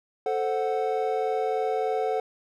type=chord; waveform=triangle; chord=F# diminished; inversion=first; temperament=equal; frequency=440 / 523.3 / 740 Hz; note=A4 / C5 / F#5; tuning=0 / 0 / 0 cents; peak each=-25 / -29 / -26 dBFS; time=0.26-2.2 s; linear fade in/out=2 ms; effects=none